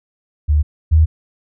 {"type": "tone pair in turn", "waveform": "sine", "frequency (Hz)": [74.6, 79.04], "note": ["D2", "D#2"], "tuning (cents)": [28, 28], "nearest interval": "minor second", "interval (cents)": 100, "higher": "second", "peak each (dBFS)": [-10, -7], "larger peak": "second", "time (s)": [[0.48, 0.63], [0.91, 1.06]], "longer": "neither", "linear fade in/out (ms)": 20, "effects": []}